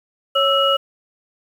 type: tone cluster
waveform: sine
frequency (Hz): 554 / 1321 / 2899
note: C#5 / E6 / F#7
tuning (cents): -1 / +3 / -36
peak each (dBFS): -18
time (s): 0.35-0.77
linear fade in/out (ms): 10
effects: 7-bit